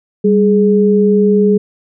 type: tone pair together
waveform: sine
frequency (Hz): 197.65 / 418.8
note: G3 / G#4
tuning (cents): +15 / +15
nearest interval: octave + minor second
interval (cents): 1300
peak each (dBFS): -10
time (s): 0.24-1.58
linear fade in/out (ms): 10
effects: none